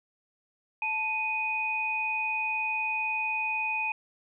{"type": "tone pair together", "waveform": "sine", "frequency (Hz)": [880, 2489], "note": ["A5", "D#7"], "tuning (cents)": [0, 0], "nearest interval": "octave + tritone", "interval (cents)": 1800, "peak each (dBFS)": [-33, -28], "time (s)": [0.82, 3.92], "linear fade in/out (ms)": 2, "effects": []}